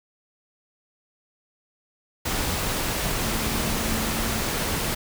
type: tone in noise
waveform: sine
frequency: 222.5 Hz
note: A3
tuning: 20 cents sharp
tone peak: -31 dBFS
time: 3.23-4.41 s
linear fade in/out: 10 ms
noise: pink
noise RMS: -26 dBFS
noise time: 2.25-4.95 s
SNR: -8 dB
effects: none